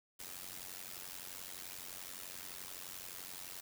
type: noise with amplitude modulation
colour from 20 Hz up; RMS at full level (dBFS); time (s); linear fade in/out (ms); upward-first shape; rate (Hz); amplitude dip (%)
white; -44; 0.19-3.61; 10; sine; 91.6; 85
effects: none